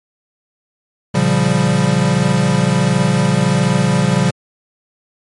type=chord; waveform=square; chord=G half-diminished seventh; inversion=first; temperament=equal with one note detuned; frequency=116.54 / 140.61 / 174.61 / 196 Hz; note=Bb2 / Db3 / F3 / G3; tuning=0 / +25 / 0 / 0 cents; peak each=-21 / -17 / -17 / -18 dBFS; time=1.14-4.31 s; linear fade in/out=10 ms; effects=MP3 48 kbps